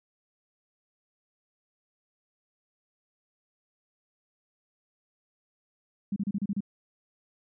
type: tone bursts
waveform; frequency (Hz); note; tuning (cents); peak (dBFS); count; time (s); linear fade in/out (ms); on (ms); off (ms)
sine; 200.5; G3; +39; -26; 7; 6.12-6.606; 5; 42; 32
effects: none